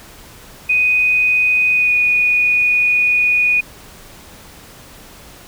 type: tone with pitch glide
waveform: sine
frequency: 2493 to 2466 Hz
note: D#7 to D#7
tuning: +3 to -16 cents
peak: -11 dBFS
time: 0.69-3.61 s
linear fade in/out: 10 ms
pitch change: -19 cents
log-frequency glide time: 1.73-1.92 s
effects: pink hiss -40 dBFS RMS until 5.47 s